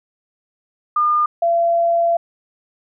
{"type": "tone pair in turn", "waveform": "sine", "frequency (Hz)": [1211, 679.7], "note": ["D#6", "F5"], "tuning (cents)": [-47, -47], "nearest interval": "minor seventh", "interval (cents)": 1000, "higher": "first", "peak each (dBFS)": -13, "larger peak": "neither", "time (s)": [[0.96, 1.26], [1.42, 2.17]], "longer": "second", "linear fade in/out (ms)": 5, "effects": []}